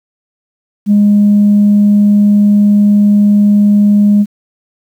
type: tone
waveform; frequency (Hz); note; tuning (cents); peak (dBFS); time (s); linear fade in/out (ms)
sine; 205.8; G#3; -16; -3; 0.86-4.26; 50
effects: tanh soft clip ceiling -1 dBFS + 7-bit